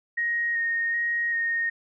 sine tone with vibrato, 1864.7 Hz, A#6, in tune, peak -23 dBFS, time 0.17-1.7 s, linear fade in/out 10 ms, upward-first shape square, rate 1.3 Hz, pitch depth 12 cents each way, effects none

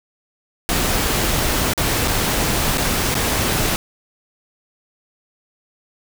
pink noise with dropouts, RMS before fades -19 dBFS, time 0.69-3.76 s, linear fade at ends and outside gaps 0 ms, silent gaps 1.735-1.777 / 2.075-2.08 / 2.774-2.781 / 3.143-3.152 s, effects none

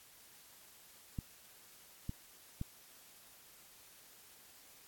clicks, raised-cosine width 5 ms, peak -26 dBFS, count 3, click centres 1.188 / 2.094 / 2.614 s, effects white hiss -60 dBFS RMS until 4.87 s + AAC 64 kbps

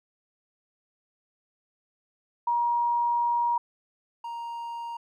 sine / triangle tone pair in turn, 950 / 935.8 Hz, A#5 / A#5, +33 / +6 cents, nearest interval unison, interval 27 cents, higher first, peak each -22 / -31 dBFS, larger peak first, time 2.47-3.58 / 4.24-4.97 s, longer first, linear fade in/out 5 ms, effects none

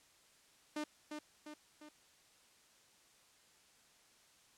sawtooth tone with echo, 301.3 Hz, D4, 44 cents sharp, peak -34 dBFS, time 0.76-0.84 s, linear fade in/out 5 ms, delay 350 ms, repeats 3, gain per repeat -5 dB, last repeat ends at 1.89 s, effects white hiss -67 dBFS RMS until 4.57 s + low-pass 9000 Hz 12 dB/octave

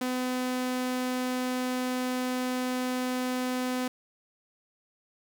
sawtooth tone, 252.9 Hz, B3, 41 cents sharp, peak -24 dBFS, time 0.01-3.88 s, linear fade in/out 5 ms, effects none

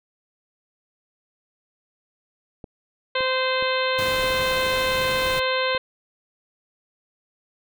clicks, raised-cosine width 2 ms, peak -24 dBFS, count 11, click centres 2.642 / 3.207 / 3.625 / 4.243 / 4.302 / 4.577 / 4.635 / 4.666 / 4.739 / 5.267 / 5.749 s
harmonic tone, 518 Hz, C5, 17 cents flat, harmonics 1 / 2 / 3 / 4 / 5 / 6 / 7 / 8, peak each -24 / -27 / -29 / -30 / -31 / -32 / -32 / -33 dBFS, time 3.15-5.78 s, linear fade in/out 5 ms
pink noise, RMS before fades -32 dBFS, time 3.98-5.4 s, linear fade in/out 10 ms
effects none

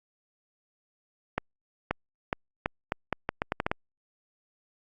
accelerating click train, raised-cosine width 0.5 ms, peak -11 dBFS, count 12, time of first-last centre 1.38-3.715 s, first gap 530 ms, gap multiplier 0.79, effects Opus 48 kbps

